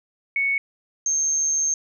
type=tone pair in turn; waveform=sine; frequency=2217 / 6377 Hz; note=C#7 / G8; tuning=0 / +29 cents; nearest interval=octave + tritone; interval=1829 cents; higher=second; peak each=-19 dBFS; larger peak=neither; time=0.36-0.58 / 1.06-1.74 s; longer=second; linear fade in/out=2 ms; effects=none